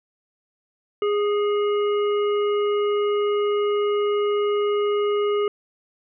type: harmonic tone with a mistuned harmonic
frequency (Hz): 412.8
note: G#4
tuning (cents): -10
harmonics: 1 / 3 / 5 / 7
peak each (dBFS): -19 / -29 / -38 / -37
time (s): 1.02-5.48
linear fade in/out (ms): 2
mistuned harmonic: 5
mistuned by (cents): +48
effects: none